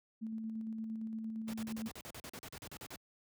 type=tone with tremolo; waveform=sine; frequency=221.7 Hz; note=A3; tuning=13 cents sharp; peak=-37 dBFS; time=0.21-1.89 s; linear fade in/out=20 ms; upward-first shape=square; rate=8.7 Hz; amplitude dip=25%
type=noise bursts; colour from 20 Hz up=pink; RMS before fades=-47 dBFS; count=16; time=1.48-2.959 s; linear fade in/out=0 ms; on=54 ms; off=41 ms
effects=high-pass 80 Hz 12 dB/octave